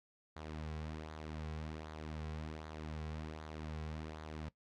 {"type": "tone with flanger", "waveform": "sawtooth", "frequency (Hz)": 77.78, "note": "D#2", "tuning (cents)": 0, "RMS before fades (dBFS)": -45, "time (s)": [0.36, 4.49], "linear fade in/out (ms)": 5, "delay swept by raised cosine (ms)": [0.36, 3.36], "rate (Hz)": 1.3, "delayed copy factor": -0.55, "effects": ["noise-tail reverb RT60 0.1 s tail -19 dB re dry", "low-pass 5000 Hz 12 dB/octave"]}